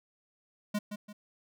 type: tone with echo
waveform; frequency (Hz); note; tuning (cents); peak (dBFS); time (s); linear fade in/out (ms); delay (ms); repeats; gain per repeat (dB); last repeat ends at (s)
square; 207.9; G#3; +2; -29; 0.74-0.79; 10; 170; 2; -8; 1.13
effects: none